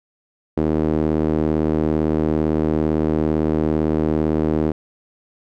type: tone with band-pass filter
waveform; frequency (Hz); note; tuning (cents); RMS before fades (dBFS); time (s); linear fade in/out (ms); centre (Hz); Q
sawtooth; 77.78; D#2; 0; -19; 0.57-4.72; 5; 340; 1.7
effects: none